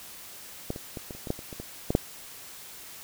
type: clicks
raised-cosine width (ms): 2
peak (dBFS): -16 / -24 / -22 / -24 / -30 / -23 / -13 / -28 / -26 / -23 / -12 / -6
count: 12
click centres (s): 0.704 / 0.761 / 0.972 / 1.108 / 1.15 / 1.272 / 1.304 / 1.391 / 1.528 / 1.6 / 1.905 / 1.951
effects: white hiss -45 dBFS RMS until 3.03 s